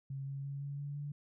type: tone with pitch steps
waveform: sine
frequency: 136.4 / 138.06 / 139.75 / 141.46 / 143.18 / 144.93 Hz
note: C#3 / C#3 / C#3 / C#3 / D3 / D3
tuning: -28 / -7 / +14 / +35 / -44 / -23 cents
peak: -38 dBFS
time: 0.1-1.12 s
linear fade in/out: 5 ms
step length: 170 ms
effects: none